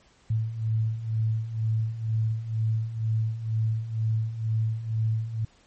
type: beating tone pair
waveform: sine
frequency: 109.5 / 111.6 Hz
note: A2 / A2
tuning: -8 / +25 cents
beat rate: 2.1 Hz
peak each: -30 / -25 dBFS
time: 0.3-5.45 s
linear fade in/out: 5 ms
effects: pink hiss -60 dBFS RMS until 5.66 s + MP3 32 kbps